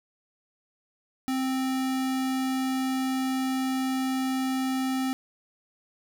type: tone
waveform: square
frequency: 262 Hz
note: C4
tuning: 2 cents sharp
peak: -26 dBFS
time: 1.28-5.13 s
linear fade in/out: 0 ms
effects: none